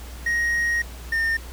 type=tone pair in turn; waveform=triangle; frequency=1878 / 1817.2 Hz; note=A#6 / A#6; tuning=+12 / -45 cents; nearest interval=minor second; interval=57 cents; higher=first; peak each=-18 dBFS; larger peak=neither; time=0.26-0.82 / 1.12-1.37 s; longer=first; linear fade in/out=5 ms; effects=added 60 Hz sine -35 dBFS peak until 1.52 s + pink hiss -43 dBFS RMS until 1.52 s